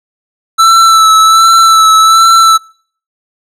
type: tone with vibrato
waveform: square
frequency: 1322 Hz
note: E6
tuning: 5 cents sharp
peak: -3 dBFS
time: 0.58-2.58 s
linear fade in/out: 20 ms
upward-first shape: sine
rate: 1.3 Hz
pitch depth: 25 cents each way
effects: noise-tail reverb RT60 0.5 s tail -25 dB re dry + low-pass 10000 Hz 12 dB/octave